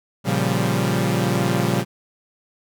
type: chord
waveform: sawtooth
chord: G half-diminished seventh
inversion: first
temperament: equal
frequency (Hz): 116.54 / 138.59 / 174.61 / 196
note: Bb2 / Db3 / F3 / G3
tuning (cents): 0 / 0 / 0 / 0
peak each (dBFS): -20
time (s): 0.24-1.85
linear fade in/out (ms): 50
effects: none